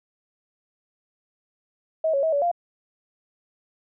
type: tone with pitch steps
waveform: sine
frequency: 639 / 554 / 642 / 570 / 695 Hz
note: D#5 / C#5 / E5 / C#5 / F5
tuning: +46 / -1 / -46 / +48 / -9 cents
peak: -19 dBFS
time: 2.04-2.515 s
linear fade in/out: 5 ms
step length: 95 ms
effects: none